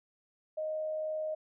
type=tone with amplitude modulation; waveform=sine; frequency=622.3 Hz; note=D#5; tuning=in tune; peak=-31 dBFS; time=0.57-1.35 s; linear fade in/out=10 ms; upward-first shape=sine; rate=82.7 Hz; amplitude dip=25%; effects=none